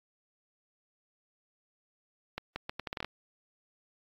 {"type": "accelerating click train", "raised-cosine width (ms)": 0.3, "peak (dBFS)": -19, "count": 10, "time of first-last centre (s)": [2.38, 3.046], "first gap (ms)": 180, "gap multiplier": 0.75, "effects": ["AAC 32 kbps"]}